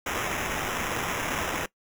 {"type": "noise with sample-and-hold", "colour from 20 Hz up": "violet", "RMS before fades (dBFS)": -30, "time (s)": [0.06, 1.66], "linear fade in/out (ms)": 5, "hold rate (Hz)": 4410, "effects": ["noise-tail reverb RT60 0.1 s tail -20 dB re dry"]}